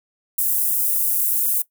pink high-pass noise, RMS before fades -20 dBFS, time 0.38-1.62 s, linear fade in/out 5 ms, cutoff 11000 Hz, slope 24 dB/octave, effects noise-tail reverb RT60 0.1 s tail -18 dB re dry

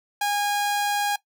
sawtooth tone, 819 Hz, G#5, 24 cents flat, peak -18 dBFS, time 0.21-1.16 s, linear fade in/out 5 ms, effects noise-tail reverb RT60 0.1 s tail -18 dB re dry

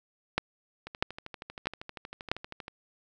two click trains, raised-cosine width 0.3 ms, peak -9 / -24 dBFS, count 4 / 24, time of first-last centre 0.38-2.315 / 0.87-2.681 s, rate 1.55 / 12.7 Hz, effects none

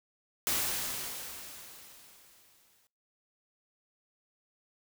white noise with exponential decay, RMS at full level -29 dBFS, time 0.47-2.87 s, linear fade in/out 0 ms, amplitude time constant 520 ms, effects noise-tail reverb RT60 0.4 s tail -24 dB re dry

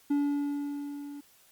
triangle tone with level ramp, 286.9 Hz, D4, 40 cents flat, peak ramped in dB -21 to -38 dBFS, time 0.1-1.21 s, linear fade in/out 10 ms, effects white hiss -61 dBFS RMS until 1.51 s + Opus 48 kbps

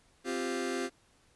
sawtooth chord, C suspended fourth, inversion none, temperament just, 261.6 / 348.8 / 392.4 Hz, C4 / F4 / G4, 0 / -2 / +2 cents, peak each -32 dBFS, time 0.24-0.9 s, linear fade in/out 50 ms, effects pink hiss -66 dBFS RMS until 1.35 s + resampled to 24000 Hz

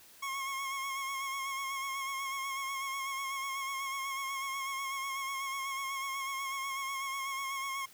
25% pulse tone with vibrato, 1087 Hz, C#6, 34 cents flat, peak -31 dBFS, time 0.22-7.86 s, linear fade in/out 10 ms, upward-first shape sine, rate 8.1 Hz, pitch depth 34 cents each way, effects white hiss -57 dBFS RMS until 7.93 s

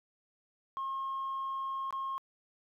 sine tone with dropouts, 1076 Hz, C6, 48 cents sharp, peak -32 dBFS, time 0.77-2.18 s, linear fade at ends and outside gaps 0 ms, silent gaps 1.907-1.926 s, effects tanh soft clip ceiling -31 dBFS + 12-bit

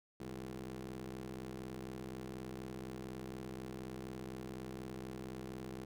20% pulse ring-modulated tone, 64.1 Hz, C2, 35 cents flat, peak -36 dBFS, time 0.2-5.85 s, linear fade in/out 5 ms, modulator 265 Hz, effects none

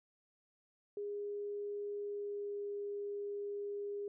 sine tone with pitch glide, 409.6 to 407 Hz, G#4 to G#4, -24 to -35 cents, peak -38 dBFS, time 0.97-4.08 s, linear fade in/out 2 ms, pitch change -11 cents, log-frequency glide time 1.95-2.68 s, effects none

